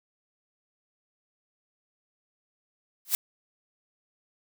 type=noise with exponential growth; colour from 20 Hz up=blue; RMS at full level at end=-19 dBFS; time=3.05-3.15 s; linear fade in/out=1 ms; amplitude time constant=20 ms; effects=none